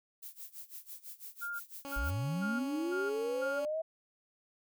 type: noise with tremolo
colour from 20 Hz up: violet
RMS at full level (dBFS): -45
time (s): 0.22-2.11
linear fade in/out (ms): 10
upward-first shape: sine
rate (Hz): 6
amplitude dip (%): 90
type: tone bursts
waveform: sine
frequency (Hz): 1405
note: F6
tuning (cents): +10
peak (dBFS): -36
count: 5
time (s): 1.41-3.6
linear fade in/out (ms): 20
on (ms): 190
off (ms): 310
type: tone with vibrato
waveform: 15% pulse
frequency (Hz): 278.5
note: C#4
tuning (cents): +8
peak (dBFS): -35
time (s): 1.85-3.65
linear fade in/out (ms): 0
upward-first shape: triangle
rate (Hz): 1.2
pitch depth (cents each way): 8
type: linear sweep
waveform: sine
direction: up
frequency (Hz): 41.03 to 652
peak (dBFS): -32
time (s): 1.96-3.82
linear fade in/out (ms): 10
effects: none